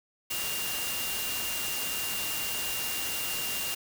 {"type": "tone in noise", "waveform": "sine", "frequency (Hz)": 2794, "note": "F7", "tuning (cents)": 0, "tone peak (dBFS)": -36, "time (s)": [0.3, 3.75], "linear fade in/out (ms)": 10, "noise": "white", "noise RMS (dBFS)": -33, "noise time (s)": [0.3, 3.75], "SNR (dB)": -6, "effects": []}